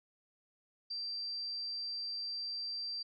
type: tone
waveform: sine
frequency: 4699 Hz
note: D8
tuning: in tune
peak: -37 dBFS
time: 0.9-3.03 s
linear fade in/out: 10 ms
effects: none